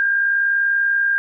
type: tone with amplitude modulation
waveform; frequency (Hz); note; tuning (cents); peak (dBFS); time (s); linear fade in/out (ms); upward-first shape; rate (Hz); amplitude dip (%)
sine; 1605; G6; +40; -13; 0-1.18; 0; sine; 60.3; 40
effects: none